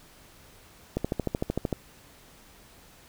click train, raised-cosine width 2 ms, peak -13 dBFS, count 11, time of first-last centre 0.97-1.728 s, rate 13.2 Hz, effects pink hiss -54 dBFS RMS until 3.08 s

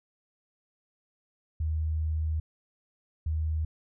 sine tone pair in turn, 78.5 / 78.5 Hz, D#2 / D#2, +16 / +16 cents, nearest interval unison, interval 0 cents, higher neither, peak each -26 dBFS, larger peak neither, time 1.6-2.4 / 3.26-3.65 s, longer first, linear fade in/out 5 ms, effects none

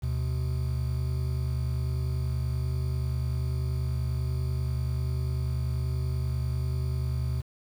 triangle tone pair together, 76.03 / 126.3 Hz, D#2 / B2, -39 / +39 cents, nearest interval major sixth, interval 878 cents, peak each -27 / -27 dBFS, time 0.02-7.42 s, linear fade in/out 20 ms, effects 8-bit

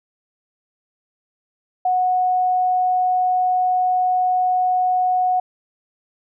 sine tone, 734 Hz, F#5, 14 cents flat, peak -15 dBFS, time 1.85-5.4 s, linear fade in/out 5 ms, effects none

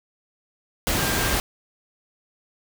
sine tone in noise, 1595 Hz, G6, 30 cents sharp, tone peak -31 dBFS, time 0.98-1.34 s, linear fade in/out 0 ms, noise pink, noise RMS -23 dBFS, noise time 0.87-1.4 s, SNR -11 dB, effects none

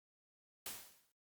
white noise with exponential decay, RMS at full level -42 dBFS, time 0.66-1.12 s, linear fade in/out 2 ms, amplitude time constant 100 ms, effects Opus 48 kbps

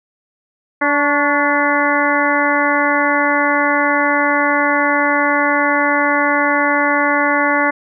harmonic tone with a mistuned harmonic, 289.9 Hz, D4, 22 cents flat, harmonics 1 / 2 / 3 / 4 / 5 / 6 / 7, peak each -20 / -20 / -20 / -20 / -20 / -20 / -20 dBFS, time 0.81-7.71 s, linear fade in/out 10 ms, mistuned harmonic 4, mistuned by -52 cents, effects none

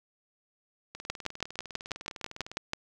two click trains, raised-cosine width 0.2 ms, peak -13 / -24 dBFS, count 11 / 32, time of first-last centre 1.1-2.734 / 0.95-2.516 s, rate 6.12 / 19.8 Hz, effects none

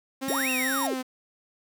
sawtooth tone with vibrato, 264 Hz, C4, 16 cents sharp, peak -25 dBFS, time 0.21-1.03 s, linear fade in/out 20 ms, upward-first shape sine, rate 2.1 Hz, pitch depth 57 cents each way
sine linear two-way sweep, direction up then down, 130.1 to 2794 to 318.7 Hz, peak -27 dBFS, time 0.28-0.94 s, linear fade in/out 5 ms, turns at 0.5 s
5% pulse tone, 1864.7 Hz, A#6, in tune, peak -19 dBFS, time 0.28-0.87 s, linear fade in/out 5 ms
effects 9-bit

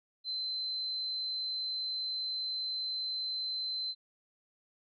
sine tone, 4075 Hz, C8, 47 cents flat, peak -33 dBFS, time 0.24-3.95 s, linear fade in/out 50 ms, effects none

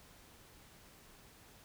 silence, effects pink hiss -60 dBFS RMS until 1.64 s

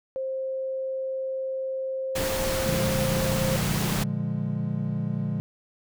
sine tone, 528 Hz, C5, 16 cents sharp, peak -27 dBFS, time 0.16-3.56 s, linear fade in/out 0 ms
pink noise, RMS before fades -29 dBFS, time 2.15-4.04 s, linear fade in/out 10 ms
triangle chord, Bb dominant seventh, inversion none, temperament equal, 116.54 / 146.83 / 174.61 / 207.7 Hz, Bb2 / D3 / F3 / Ab3, 0 / 0 / 0 / 0 cents, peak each -30 / -28 / -30 / -29 dBFS, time 2.66-5.4 s, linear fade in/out 0 ms
effects none

